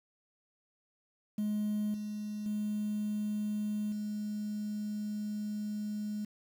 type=tone with level steps; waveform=sine; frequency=210 Hz; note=G#3; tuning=19 cents sharp; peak=-28 / -35 / -30 / -33 dBFS; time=1.38-6.25 s; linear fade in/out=5 ms; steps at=1.94 / 2.46 / 3.92 s; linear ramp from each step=2 ms; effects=tanh soft clip ceiling -28 dBFS + 9-bit